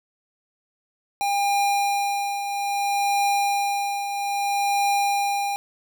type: tone with tremolo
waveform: square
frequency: 804 Hz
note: G5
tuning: 44 cents sharp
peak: -19 dBFS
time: 1.21-5.56 s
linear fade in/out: 0 ms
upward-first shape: triangle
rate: 0.61 Hz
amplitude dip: 60%
effects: none